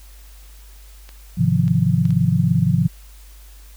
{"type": "clicks", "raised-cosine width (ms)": 0.2, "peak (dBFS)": -23, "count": 4, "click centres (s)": [1.091, 1.68, 2.054, 2.106]}
{"type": "chord", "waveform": "sine", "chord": "F minor seventh", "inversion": "first", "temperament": "just", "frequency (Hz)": [104.77, 130.96, 157.15, 174.61], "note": ["Ab2", "C3", "Eb3", "F3"], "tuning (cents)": [16, 2, 18, 0], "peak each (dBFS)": [-22, -19, -20, -18], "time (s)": [1.37, 2.88], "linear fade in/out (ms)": 20}
{"effects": ["added 50 Hz sine -40 dBFS peak until 3.76 s", "white hiss -50 dBFS RMS until 3.76 s"]}